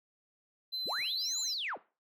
triangle tone, 4053 Hz, B7, 44 cents sharp, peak -32 dBFS, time 0.72-1.55 s, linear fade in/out 20 ms
sine linear two-way sweep, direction up then down, 36.41 to 7340 to 115 Hz, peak -33 dBFS, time 0.85-1.78 s, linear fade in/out 50 ms, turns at 1.4 s
effects noise-tail reverb RT60 0.3 s tail -17 dB re dry + tanh soft clip ceiling -27 dBFS

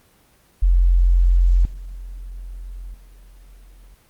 sine tone with level steps, 44 Hz, F1, 14 cents sharp, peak -11 / -30 / -41 dBFS, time 0.62-3.95 s, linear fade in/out 10 ms, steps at 1.65 / 2.94 s, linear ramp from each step 2 ms, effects pink hiss -56 dBFS RMS until 4.09 s + Opus 24 kbps

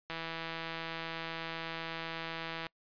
click train, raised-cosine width 0.3 ms, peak -23 dBFS, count 422, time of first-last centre 0.1-2.667 s, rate 164 Hz, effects noise-tail reverb RT60 0.1 s tail -26 dB re dry + resampled to 11025 Hz

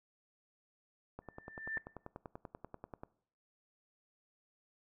click train, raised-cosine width 1 ms, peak -31 dBFS, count 20, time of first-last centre 1.19-3.035 s, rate 10.3 Hz
sine tone with exponential growth, 1779 Hz, A6, 19 cents sharp, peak -34 dBFS, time 1.22-1.78 s, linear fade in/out 1 ms, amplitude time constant 120 ms
effects noise-tail reverb RT60 0.6 s tail -21 dB re dry

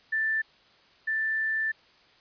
sine tone pair in turn, 1768 / 1768 Hz, A6 / A6, +8 / +8 cents, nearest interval unison, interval 0 cents, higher neither, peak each -24 / -25 dBFS, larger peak first, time 0.12-0.42 / 1.07-1.72 s, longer second, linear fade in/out 10 ms, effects white hiss -59 dBFS RMS until 2.2 s + resampled to 11025 Hz

